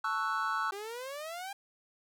triangle chord, F# minor seventh, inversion first, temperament equal, 880 / 1108.7 / 1318.5 / 1480 Hz, A5 / C#6 / E6 / F#6, 0 / 0 / 0 / 0 cents, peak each -36 / -34 / -32 / -34 dBFS, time 0.04-0.71 s, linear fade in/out 5 ms
sawtooth exponential sweep, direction up, 387.9 to 810 Hz, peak -35 dBFS, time 0.72-1.53 s, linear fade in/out 5 ms
effects none

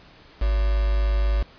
sine tone with quantisation, 51.8 Hz, G#1, 4 cents flat, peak -18 dBFS, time 0.41-1.43 s, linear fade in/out 10 ms, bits 5, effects pink hiss -50 dBFS RMS until 1.58 s + resampled to 11025 Hz

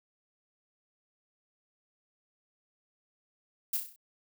violet noise with echo, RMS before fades -30 dBFS, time 3.73-3.77 s, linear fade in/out 5 ms, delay 32 ms, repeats 6, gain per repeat -5 dB, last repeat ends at 3.962 s, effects none

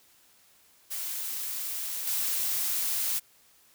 blue noise with level steps, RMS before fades -34 / -29 dBFS, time 0.9-3.2 s, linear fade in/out 20 ms, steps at 2.07 s, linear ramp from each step 2 ms, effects white hiss -61 dBFS RMS until 3.74 s

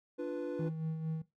triangle chord, B diminished, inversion first, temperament equal, 293.7 / 349.2 / 493.9 Hz, D4 / F4 / B4, 0 / 0 / 0 cents, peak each -37 / -38 / -36 dBFS, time 0.18-0.7 s, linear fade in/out 20 ms
triangle tone with tremolo, 159.5 Hz, D#3, 43 cents sharp, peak -30 dBFS, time 0.59-1.22 s, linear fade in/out 5 ms, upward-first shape sine, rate 4.4 Hz, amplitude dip 50%
effects noise-tail reverb RT60 0.2 s tail -18 dB re dry + tanh soft clip ceiling -24 dBFS

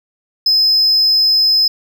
triangle tone, 5100 Hz, D#8, 42 cents sharp, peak -8 dBFS, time 0.46-1.68 s, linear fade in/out 5 ms, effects none

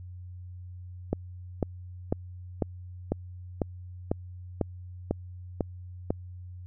click train, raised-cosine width 2 ms, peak -12 dBFS, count 11, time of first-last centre 1.13-6.105 s, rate 2.01 Hz, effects added 90 Hz sine -40 dBFS peak until 6.66 s

